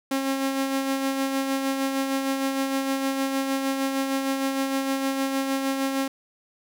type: tone with tremolo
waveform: sawtooth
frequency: 270 Hz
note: C#4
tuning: 45 cents flat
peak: -18 dBFS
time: 0.11-6.08 s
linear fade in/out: 5 ms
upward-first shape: sine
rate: 6.5 Hz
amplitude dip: 40%
effects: 9-bit